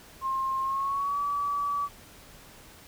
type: tone with pitch glide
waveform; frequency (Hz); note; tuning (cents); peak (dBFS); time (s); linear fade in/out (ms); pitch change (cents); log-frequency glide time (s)
sine; 1064 to 1147; C6 to D6; +29 to -41; -26; 0.21-1.89; 50; +130; 0.61-1.2
effects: pink hiss -51 dBFS RMS until 2.87 s